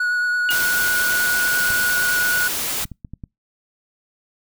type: tone with vibrato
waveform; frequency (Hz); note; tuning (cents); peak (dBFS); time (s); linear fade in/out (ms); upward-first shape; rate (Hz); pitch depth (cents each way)
triangle; 1462; F#6; -21; -16; 0-2.48; 5; triangle; 9; 15
type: tone with exponential decay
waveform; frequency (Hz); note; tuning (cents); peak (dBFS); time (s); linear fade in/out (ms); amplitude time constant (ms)
sine; 2862; F7; +42; -16; 0.49-0.6; 0; 23
type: noise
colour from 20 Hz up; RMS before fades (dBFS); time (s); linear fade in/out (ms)
white; -24; 0.5-2.85; 10
type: clicks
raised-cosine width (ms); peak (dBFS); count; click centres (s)
5; -21; 6; 1.704 / 2.853 / 2.917 / 3.048 / 3.136 / 3.238
effects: noise-tail reverb RT60 0.2 s tail -26 dB re dry